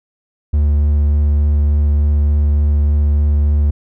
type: tone with vibrato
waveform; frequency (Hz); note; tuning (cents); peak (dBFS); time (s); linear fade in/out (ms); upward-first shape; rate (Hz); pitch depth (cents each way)
triangle; 73.42; D2; 0; -8; 0.53-3.71; 10; sine; 3.4; 9
effects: none